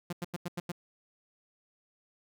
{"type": "tone bursts", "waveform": "sawtooth", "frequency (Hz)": 174.61, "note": "F3", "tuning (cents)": 0, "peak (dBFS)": -29, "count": 6, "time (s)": [0.1, 0.718], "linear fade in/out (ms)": 5, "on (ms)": 28, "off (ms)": 90, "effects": []}